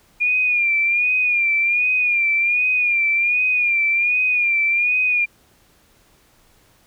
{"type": "tone with vibrato", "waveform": "sine", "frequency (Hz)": 2417, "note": "D7", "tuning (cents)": 49, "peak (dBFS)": -15, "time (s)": [0.2, 5.26], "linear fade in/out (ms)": 20, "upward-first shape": "sine", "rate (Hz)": 1.3, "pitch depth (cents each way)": 64, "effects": ["pink hiss -56 dBFS RMS until 6.86 s"]}